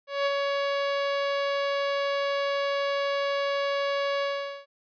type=tone with ADSR envelope; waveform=sawtooth; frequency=561 Hz; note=C#5; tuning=21 cents sharp; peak=-18 dBFS; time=0.07-4.66 s; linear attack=190 ms; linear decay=31 ms; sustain=-3 dB; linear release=440 ms; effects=resampled to 11025 Hz